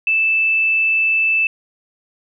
sine tone, 2637 Hz, E7, in tune, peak -13 dBFS, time 0.07-1.47 s, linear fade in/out 2 ms, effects none

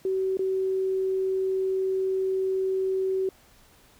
sine tone with dropouts, 380 Hz, F#4, 46 cents sharp, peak -23 dBFS, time 0.05-3.29 s, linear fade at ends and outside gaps 2 ms, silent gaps 0.371-0.392 s, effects pink hiss -57 dBFS RMS until 3.99 s

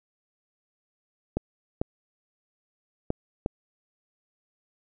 clicks, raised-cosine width 2 ms, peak -12 dBFS, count 4, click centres 1.37 / 1.815 / 3.104 / 3.461 s, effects none

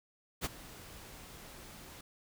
pink noise with ADSR envelope, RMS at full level -33 dBFS, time 0.41-2.01 s, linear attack 42 ms, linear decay 23 ms, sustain -18 dB, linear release 4 ms, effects none

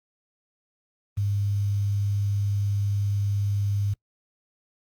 sine tone with quantisation, 101.1 Hz, G#2, 46 cents flat, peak -22 dBFS, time 1.17-3.94 s, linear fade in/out 10 ms, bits 8, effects noise-tail reverb RT60 0.1 s tail -25 dB re dry + Opus 32 kbps

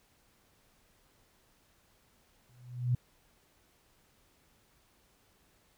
sine tone with exponential growth, 123.47 Hz, B2, in tune, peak -23 dBFS, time 2.49-2.95 s, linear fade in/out 5 ms, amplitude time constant 98 ms, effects pink hiss -68 dBFS RMS until 5.77 s

